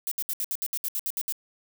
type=noise bursts; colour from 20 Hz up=violet; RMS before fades=-29 dBFS; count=12; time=0.07-1.324 s; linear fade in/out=0 ms; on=44 ms; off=66 ms; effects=none